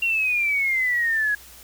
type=exponential sweep; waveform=sine; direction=down; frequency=2770 to 1661 Hz; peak=-19 dBFS; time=0.02-1.35 s; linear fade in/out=5 ms; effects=added 60 Hz sine -52 dBFS peak until 1.63 s + white hiss -46 dBFS RMS until 1.63 s